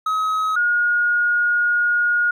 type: tone pair in turn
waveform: triangle / sine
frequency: 1274 / 1436.5 Hz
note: D#6 / F6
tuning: +41 / +48 cents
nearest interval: major second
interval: 207 cents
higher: second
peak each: -16 / -15 dBFS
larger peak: second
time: 0.06-0.56 / 0.56-2.31 s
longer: second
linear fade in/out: 5 ms
effects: none